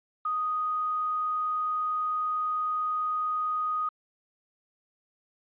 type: tone with quantisation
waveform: sine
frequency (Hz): 1244.5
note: D#6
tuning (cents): 0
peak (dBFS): -26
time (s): 0.25-3.89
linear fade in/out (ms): 5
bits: 9
effects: resampled to 8000 Hz